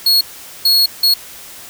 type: tone bursts at uneven times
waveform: 45% pulse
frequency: 4328 Hz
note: C#8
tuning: 42 cents flat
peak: -8 dBFS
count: 3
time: 0.06-0.21 / 0.65-0.86 / 1.03-1.14 s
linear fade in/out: 5 ms
effects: white hiss -35 dBFS RMS until 1.69 s